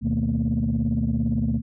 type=tone cluster; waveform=sine; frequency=74.3 / 123.2 / 155.1 / 222.9 / 240.4 Hz; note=D2 / B2 / D#3 / A3 / B3; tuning=+21 / -4 / -5 / +23 / -46 cents; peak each=-27 / -26 / -30 / -23 / -27 dBFS; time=0.01-1.62 s; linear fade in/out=50 ms; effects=tanh soft clip ceiling -14 dBFS